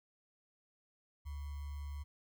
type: tone with sample-and-hold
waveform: sine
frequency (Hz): 72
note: D2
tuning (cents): -34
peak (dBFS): -40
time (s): 1.25-2.04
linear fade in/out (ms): 20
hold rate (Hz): 1050
effects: none